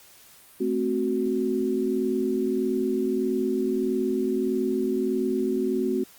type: chord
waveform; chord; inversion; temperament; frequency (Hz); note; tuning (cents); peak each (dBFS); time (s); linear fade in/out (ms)
sine; F# diminished; first; equal; 220 / 261.6 / 370; A3 / C4 / F#4; 0 / 0 / 0; -29 / -27 / -25; 0.6-6.04; 10
effects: white hiss -52 dBFS RMS until 6.18 s + Opus 48 kbps